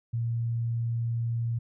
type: tone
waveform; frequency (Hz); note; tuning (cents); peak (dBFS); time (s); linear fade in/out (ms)
sine; 116.54; A#2; 0; -26; 0.13-1.59; 10
effects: none